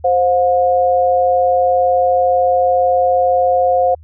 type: tone pair together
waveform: sine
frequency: 523.9 / 718 Hz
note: C5 / F5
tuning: +2 / +48 cents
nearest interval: perfect fourth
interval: 546 cents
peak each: -13 dBFS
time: 0.04-3.95 s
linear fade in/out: 10 ms
effects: added 79 Hz sine -37 dBFS peak until 4.03 s